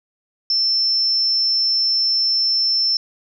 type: tone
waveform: sine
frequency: 5340 Hz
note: E8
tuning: 22 cents sharp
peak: -15 dBFS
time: 0.5-2.97 s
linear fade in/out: 2 ms
effects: none